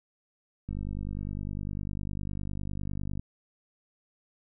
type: click train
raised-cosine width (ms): 5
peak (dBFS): -23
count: 126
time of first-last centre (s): 0.69-3.195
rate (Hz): 49.9
effects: none